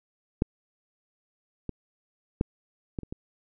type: clicks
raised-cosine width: 3 ms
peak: -9 / -19 / -10 / -18 / -27 / -22 dBFS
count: 6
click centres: 0.421 / 1.693 / 2.411 / 2.988 / 3.033 / 3.125 s
effects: none